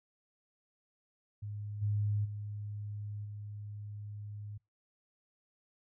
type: tone with level steps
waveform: sine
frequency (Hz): 103.83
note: G#2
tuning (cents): 0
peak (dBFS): -38 / -29 / -38 / -41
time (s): 1.42-4.58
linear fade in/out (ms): 10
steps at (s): 1.81 / 2.24 / 3.24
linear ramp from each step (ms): 20
effects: noise-tail reverb RT60 0.2 s tail -26 dB re dry